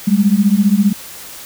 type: beating tone pair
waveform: sine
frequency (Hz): 195.2 / 210.2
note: G3 / G#3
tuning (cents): -7 / +21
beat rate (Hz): 15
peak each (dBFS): -12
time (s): 0.07-0.93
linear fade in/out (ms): 10
effects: white hiss -33 dBFS RMS until 1.45 s